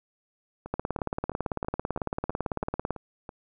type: two click trains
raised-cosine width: 1 ms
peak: -14 / -24 dBFS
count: 40 / 9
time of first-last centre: 0.74-2.907 / 0.66-3.292 s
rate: 18 / 3.04 Hz
effects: none